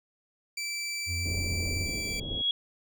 20% pulse tone, 2329 Hz, D7, 15 cents flat, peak -27 dBFS, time 0.57-2.2 s, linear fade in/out 5 ms
triangle tone with vibrato, 87.31 Hz, F2, in tune, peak -29 dBFS, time 1.06-1.87 s, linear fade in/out 50 ms, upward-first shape triangle, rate 7.1 Hz, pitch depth 33 cents each way
pink low-pass noise, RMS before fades -37 dBFS, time 1.25-2.42 s, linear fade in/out 10 ms, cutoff 550 Hz, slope 24 dB/octave
sine tone with exponential growth, 3322 Hz, G#7, in tune, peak -22 dBFS, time 1.86-2.51 s, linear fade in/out 2 ms, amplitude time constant 140 ms
effects none

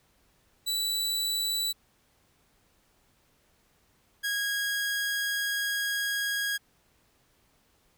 sawtooth tone pair in turn, 3951 / 1643.5 Hz, B7 / G#6, 0 / -19 cents, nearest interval octave + minor third, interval 1519 cents, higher first, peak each -24 dBFS, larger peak neither, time 0.66-1.73 / 4.23-6.58 s, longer second, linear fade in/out 20 ms, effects pink hiss -67 dBFS RMS until 7.97 s

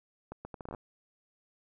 accelerating click train, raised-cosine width 1 ms, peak -27 dBFS, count 10, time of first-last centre 0.32-0.748 s, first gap 130 ms, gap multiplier 0.71, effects none

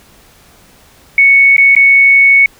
sine tone with dropouts, 2217 Hz, C#7, in tune, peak -3 dBFS, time 1.18-2.46 s, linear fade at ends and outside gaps 2 ms, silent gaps 1.566-1.58 / 1.751-1.764 s, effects pink hiss -44 dBFS RMS until 2.59 s

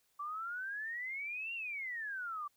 sine exponential two-way sweep, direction up then down, 1147 to 2794 to 1147 Hz, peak -38 dBFS, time 0.19-2.48 s, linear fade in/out 10 ms, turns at 1.54 s, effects white hiss -75 dBFS RMS until 2.56 s

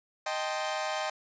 sawtooth chord, A half-diminished seventh, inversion second, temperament equal, 622.3 / 784 / 880 / 1046.5 Hz, Eb5 / G5 / A5 / C6, 0 / 0 / 0 / 0 cents, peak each -30 / -31 / -36 / -35 dBFS, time 0.26-1.1 s, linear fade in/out 5 ms, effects resampled to 16000 Hz

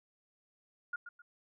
sine tone with echo, 1422 Hz, F6, 31 cents sharp, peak -34 dBFS, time 0.93-0.96 s, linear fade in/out 5 ms, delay 130 ms, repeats 2, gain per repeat -10 dB, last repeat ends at 1.22 s, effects none

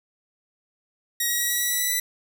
5% pulse tone with pitch steps, 1893 / 1905.1 / 1917.2 / 1929.4 / 1941.7 / 1954.1 / 1966.6 / 1979.1 Hz, A#6 / A#6 / A#6 / B6 / B6 / B6 / B6 / B6, +26 / +37 / +48 / -41 / -30 / -19 / -8 / +3 cents, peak -12 dBFS, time 1.2-2 s, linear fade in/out 5 ms, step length 100 ms, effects none

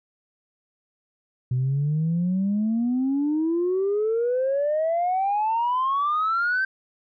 sine exponential sweep, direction up, 123.47 to 1568 Hz, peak -19 dBFS, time 1.51-6.65 s, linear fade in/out 5 ms, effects tanh soft clip ceiling -17 dBFS

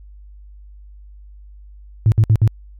sine tone bursts, 109.1 Hz, A2, 14 cents flat, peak -7 dBFS, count 4, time 2.06-2.476 s, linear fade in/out 0 ms, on 59 ms, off 60 ms, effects tanh soft clip ceiling -5 dBFS + added 50 Hz sine -38 dBFS peak until 2.79 s

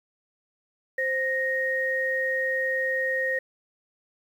sine tone pair together, 523.3 / 1864.7 Hz, C5 / A#6, 0 / 0 cents, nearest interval octave + minor seventh, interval 2200 cents, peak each -28 / -25 dBFS, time 0.98-3.39 s, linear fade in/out 5 ms, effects 9-bit

